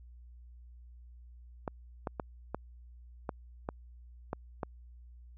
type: clicks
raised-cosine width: 1 ms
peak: -20 dBFS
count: 8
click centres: 1.678 / 2.072 / 2.198 / 2.546 / 3.292 / 3.689 / 4.331 / 4.632 s
effects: added 60 Hz sine -50 dBFS peak until 5.37 s